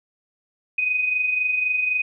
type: tone with amplitude modulation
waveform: sine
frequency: 2500 Hz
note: D#7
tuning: 8 cents sharp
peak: -17 dBFS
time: 0.78-2.02 s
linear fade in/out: 5 ms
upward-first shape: sine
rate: 23.9 Hz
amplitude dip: 50%
effects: none